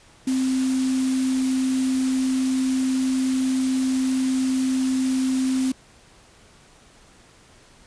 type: tone in noise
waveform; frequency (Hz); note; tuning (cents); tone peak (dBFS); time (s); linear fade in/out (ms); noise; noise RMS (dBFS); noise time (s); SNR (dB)
sine; 260.7; C4; -6; -19; 0.27-5.72; 5; white; -34; 0.27-5.72; +12
effects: pink hiss -52 dBFS RMS until 7.86 s + resampled to 22050 Hz

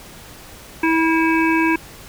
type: harmonic tone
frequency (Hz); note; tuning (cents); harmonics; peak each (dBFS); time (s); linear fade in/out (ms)
324.8; E4; -26; 1 / 3 / 5 / 7 / 8; -16 / -21 / -23 / -24 / -25; 0.83-1.76; 5
effects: pink hiss -40 dBFS RMS until 2.08 s

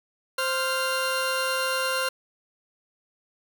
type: tone pair together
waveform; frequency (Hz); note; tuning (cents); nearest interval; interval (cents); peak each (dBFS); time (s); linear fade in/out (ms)
20% pulse; 523.1 / 1392; C5 / F6; -1 / -6; octave + perfect fourth; 1695; -22; 0.38-2.09; 5
effects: none

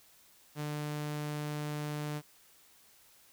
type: tone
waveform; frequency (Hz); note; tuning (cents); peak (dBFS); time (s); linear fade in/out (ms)
sawtooth; 149.1; D3; +27; -31; 0.55-2.22; 50
effects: white hiss -62 dBFS RMS until 3.32 s

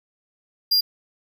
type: tone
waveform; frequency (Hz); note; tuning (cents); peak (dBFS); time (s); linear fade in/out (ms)
square; 4800; D8; +37; -16; 0.71-0.81; 10
effects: 9-bit

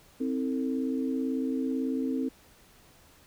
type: tone cluster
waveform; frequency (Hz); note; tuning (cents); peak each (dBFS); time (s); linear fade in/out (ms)
sine; 262.4 / 320.5 / 449.2; C4 / E4 / A4; +5 / -49 / +36; -28 / -35 / -36; 0.2-2.29; 10
effects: pink hiss -58 dBFS RMS until 3.26 s

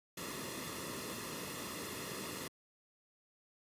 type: noise with comb filter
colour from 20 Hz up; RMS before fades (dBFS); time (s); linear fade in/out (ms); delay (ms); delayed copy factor
pink; -43; 0.17-2.48; 5; 1.3; -0.65
effects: high-pass 100 Hz 12 dB/octave + resampled to 32000 Hz

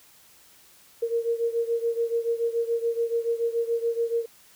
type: beating tone pair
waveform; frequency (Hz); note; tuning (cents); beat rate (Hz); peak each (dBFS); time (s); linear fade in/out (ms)
sine; 462.5 / 469.5; A#4 / A#4; -14 / +12; 7; -25 / -28; 1.02-4.26; 10
effects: white hiss -55 dBFS RMS until 4.55 s

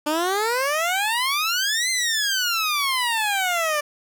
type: exponential two-way sweep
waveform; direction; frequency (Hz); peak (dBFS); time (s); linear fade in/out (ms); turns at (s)
15% pulse; up then down; 292.9 to 2093 to 582; -14; 0.06-3.81; 10; 1.9
effects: none

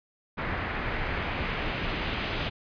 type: noise with low-pass filter sweep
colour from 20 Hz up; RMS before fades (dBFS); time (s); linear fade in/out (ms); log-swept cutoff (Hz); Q
pink; -31; 0.37-2.5; 20; 1900 to 3100; 1.7
effects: resampled to 11025 Hz

